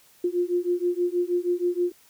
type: beating tone pair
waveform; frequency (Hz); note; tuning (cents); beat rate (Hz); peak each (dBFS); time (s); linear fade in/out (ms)
sine; 350.2 / 356.5; F4 / F4; +5 / +36; 6.3; -25; 0.24-1.92; 5
effects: white hiss -57 dBFS RMS until 2.09 s